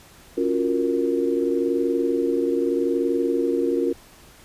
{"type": "chord", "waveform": "sine", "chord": "Gb major seventh", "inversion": "second", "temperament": "equal", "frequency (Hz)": [277.2, 349.2, 370, 466.2], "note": ["Db4", "F4", "Gb4", "Bb4"], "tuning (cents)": [0, 0, 0, 0], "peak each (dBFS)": [-25, -23, -29, -24], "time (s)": [0.37, 3.93], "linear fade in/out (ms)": 10, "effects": ["pink hiss -49 dBFS RMS until 4.44 s", "resampled to 32000 Hz"]}